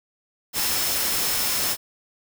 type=tone in noise; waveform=sine; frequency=5274 Hz; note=E8; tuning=in tune; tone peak=-31 dBFS; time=0.53-1.77 s; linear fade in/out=50 ms; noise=white; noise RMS=-24 dBFS; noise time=0.53-1.77 s; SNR=-10 dB; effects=none